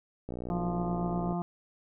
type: click train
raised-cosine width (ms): 2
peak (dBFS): -24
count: 64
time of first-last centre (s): 0.29-1.324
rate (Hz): 60.9
type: harmonic tone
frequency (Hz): 174.61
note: F3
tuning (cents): 0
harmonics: 1 / 2 / 4 / 5 / 6 / 7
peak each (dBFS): -31 / -38 / -37 / -43 / -45 / -46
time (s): 0.5-1.42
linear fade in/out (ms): 0
effects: none